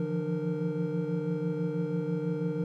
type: tone cluster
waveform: triangle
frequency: 147.5 / 168.6 / 174.7 / 300.6 / 464.2 Hz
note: D3 / E3 / F3 / D4 / A#4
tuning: +8 / +39 / +1 / +40 / -7 cents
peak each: -35 / -31 / -33 / -35 / -32 dBFS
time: 0-2.64 s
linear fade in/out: 2 ms
effects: none